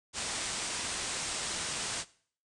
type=low-pass noise; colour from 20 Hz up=white; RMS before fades=-36 dBFS; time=0.13-2.05 s; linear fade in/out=50 ms; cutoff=9300 Hz; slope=96 dB/octave; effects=noise-tail reverb RT60 0.5 s tail -19 dB re dry